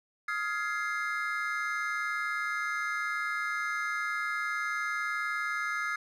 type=chord; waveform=triangle; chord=F minor seventh; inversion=third; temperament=just; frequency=1257.2 / 1396.9 / 1676.3 / 2095 Hz; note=Eb6 / F6 / Ab6 / C7; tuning=+18 / 0 / +16 / +2 cents; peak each=-34 dBFS; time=0.28-5.96 s; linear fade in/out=5 ms; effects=none